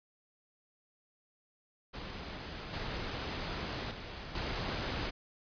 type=noise with level steps; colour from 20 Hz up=pink; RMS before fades=-43 / -38 / -44 / -36 dBFS; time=1.93-5.11 s; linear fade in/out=20 ms; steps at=2.73 / 3.91 / 4.35 s; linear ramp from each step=2 ms; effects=resampled to 11025 Hz